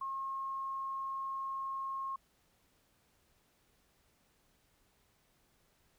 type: tone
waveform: sine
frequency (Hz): 1078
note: C#6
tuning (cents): -49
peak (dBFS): -36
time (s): 0.01-2.16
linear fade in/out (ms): 5
effects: pink hiss -72 dBFS RMS until 5.98 s